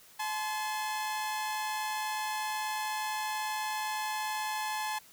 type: tone pair together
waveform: sawtooth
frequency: 857.8 / 1039 Hz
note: A5 / C6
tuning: -44 / -12 cents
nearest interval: minor third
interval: 332 cents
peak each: -29 / -36 dBFS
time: 0.19-4.99 s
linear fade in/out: 10 ms
effects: white hiss -57 dBFS RMS until 5.12 s